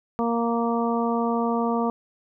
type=harmonic tone; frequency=233.1 Hz; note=A#3; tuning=in tune; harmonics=1 / 2 / 3 / 4 / 5; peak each=-24 / -27 / -29 / -30 / -31 dBFS; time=0.19-1.9 s; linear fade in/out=0 ms; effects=none

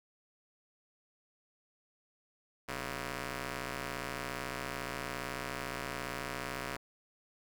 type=ring-modulated tone; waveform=5% pulse; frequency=134.2 Hz; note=C3; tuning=44 cents sharp; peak=-23 dBFS; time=2.68-6.77 s; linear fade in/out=10 ms; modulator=834 Hz; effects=none

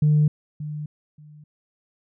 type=tone with echo; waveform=sine; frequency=150.4 Hz; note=D3; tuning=42 cents sharp; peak=-13 dBFS; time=0.02-0.28 s; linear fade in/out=5 ms; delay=580 ms; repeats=2; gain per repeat=-15 dB; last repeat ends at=1.44 s; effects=tanh soft clip ceiling -11 dBFS

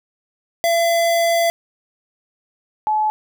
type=tone pair in turn; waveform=square / sine; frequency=676 / 857.7 Hz; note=E5 / A5; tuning=+43 / -44 cents; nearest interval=major third; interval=413 cents; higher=second; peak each=-15 dBFS; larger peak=neither; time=0.64-1.5 / 2.87-3.1 s; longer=first; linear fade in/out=0 ms; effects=none

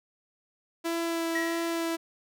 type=tone with vibrato; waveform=sawtooth; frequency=333 Hz; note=E4; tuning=18 cents sharp; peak=-24 dBFS; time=0.84-1.97 s; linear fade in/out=20 ms; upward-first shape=sine; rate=1.6 Hz; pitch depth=11 cents each way
type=tone with exponential decay; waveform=triangle; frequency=1915 Hz; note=A#6; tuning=46 cents sharp; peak=-25 dBFS; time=1.35-1.91 s; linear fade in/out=5 ms; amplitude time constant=120 ms
effects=none

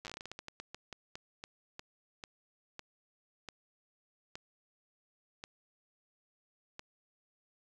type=slowing click train; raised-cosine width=0.2 ms; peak=-26 dBFS; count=25; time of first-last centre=0.05-6.794 s; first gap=8 ms; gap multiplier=1.25; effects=none

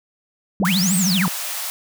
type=tone with vibrato; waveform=sine; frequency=185.9 Hz; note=F#3; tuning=8 cents sharp; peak=-17 dBFS; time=0.6-1.28 s; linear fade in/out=0 ms; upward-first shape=sine; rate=13 Hz; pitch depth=140 cents each way
type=linear two-way sweep; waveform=sine; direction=up then down; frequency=168 to 8600 to 833 Hz; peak=-20 dBFS; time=0.61-1.26 s; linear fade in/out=0 ms; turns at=0.96 s
type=high-pass noise; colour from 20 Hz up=white; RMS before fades=-27 dBFS; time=0.65-1.7 s; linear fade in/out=0 ms; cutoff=570 Hz; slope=48 dB/octave
effects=none

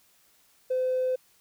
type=tone with tanh clipping; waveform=triangle; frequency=512 Hz; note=C5; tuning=38 cents flat; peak=-23 dBFS; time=0.7-1.16 s; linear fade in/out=10 ms; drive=1 dB; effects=white hiss -63 dBFS RMS until 1.4 s

